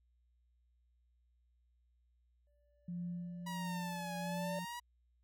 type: tone with exponential growth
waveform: triangle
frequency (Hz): 583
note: D5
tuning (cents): -13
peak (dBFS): -37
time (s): 2.47-4.59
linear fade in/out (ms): 1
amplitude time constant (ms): 460
type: tone with tremolo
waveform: sine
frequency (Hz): 174.61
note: F3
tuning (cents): 0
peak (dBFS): -38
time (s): 2.88-4.65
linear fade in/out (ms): 5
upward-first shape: sine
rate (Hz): 1.5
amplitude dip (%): 45
type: exponential two-way sweep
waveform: sawtooth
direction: down then up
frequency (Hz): 971 to 826 to 971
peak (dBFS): -39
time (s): 3.46-4.8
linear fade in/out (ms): 10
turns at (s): 4.16
effects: added 60 Hz sine -70 dBFS peak until 5.23 s